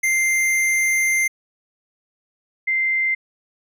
square / sine tone pair in turn, 2093 / 2085 Hz, C7 / C7, 0 / -7 cents, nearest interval unison, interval 7 cents, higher first, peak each -17 / -17 dBFS, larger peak neither, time 0.03-1.28 / 2.67-3.15 s, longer first, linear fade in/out 10 ms, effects resampled to 32000 Hz

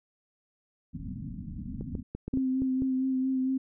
white low-pass noise, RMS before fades -38 dBFS, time 0.93-2.03 s, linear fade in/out 20 ms, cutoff 270 Hz, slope 96 dB/octave
clicks, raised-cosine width 3 ms, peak -22 dBFS, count 8, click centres 1.81 / 1.952 / 2.15 / 2.28 / 2.338 / 2.373 / 2.62 / 2.821 s
sine tone with vibrato, 261.6 Hz, C4, in tune, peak -25 dBFS, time 2.33-3.58 s, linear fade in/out 10 ms, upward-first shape sine, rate 4.4 Hz, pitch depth 21 cents each way
effects none

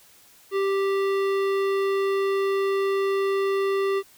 sine tone with hard clipping, 392 Hz, G4, in tune, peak -23 dBFS, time 0.51-4.03 s, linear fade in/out 50 ms, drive 15 dB, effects white hiss -54 dBFS RMS until 4.17 s

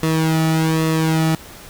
sawtooth tone with flanger, 160 Hz, D#3, 49 cents sharp, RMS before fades -17 dBFS, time 0.03-1.35 s, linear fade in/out 0 ms, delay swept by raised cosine 1.3 to 1.92 ms, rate 1.2 Hz, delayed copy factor -0.75, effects pink hiss -39 dBFS RMS until 1.69 s

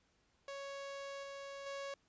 sawtooth tone with level steps, 555 Hz, C#5, 2 cents sharp, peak -40 / -42 / -38 dBFS, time 0.48-1.94 s, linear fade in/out 2 ms, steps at 1.23 / 1.66 s, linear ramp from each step 5 ms, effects pink hiss -75 dBFS RMS until 2.08 s + resampled to 16000 Hz

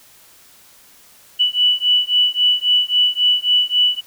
sine beating tone pair, 2960 / 2963.7 Hz, F#7 / F#7, 0 / +2 cents, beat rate 3.7 Hz, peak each -16 dBFS, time 1.39-4.01 s, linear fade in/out 20 ms, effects white hiss -48 dBFS RMS until 4.06 s

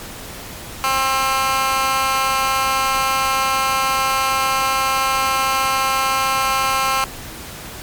15% pulse tone with high-pass filter, 266.2 Hz, C4, 30 cents sharp, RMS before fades -18 dBFS, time 0.84-7.04 s, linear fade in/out 0 ms, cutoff 1200 Hz, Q 1.8, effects pink hiss -33 dBFS RMS until 7.82 s + MP3 96 kbps

